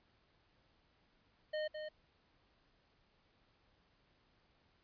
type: tone with echo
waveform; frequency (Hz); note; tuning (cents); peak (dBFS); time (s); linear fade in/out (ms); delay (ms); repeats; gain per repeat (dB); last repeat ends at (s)
square; 614; D#5; -23; -37; 1.53-1.68; 10; 210; 1; -6; 1.89
effects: pink hiss -73 dBFS RMS until 4.83 s + resampled to 11025 Hz